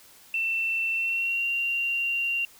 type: tone with pitch glide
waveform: sine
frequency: 2684 to 2766 Hz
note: E7 to F7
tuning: +31 to -17 cents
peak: -24 dBFS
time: 0.34-2.45 s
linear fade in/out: 2 ms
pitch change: +52 cents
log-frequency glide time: 0.93-1.46 s
effects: white hiss -53 dBFS RMS until 2.59 s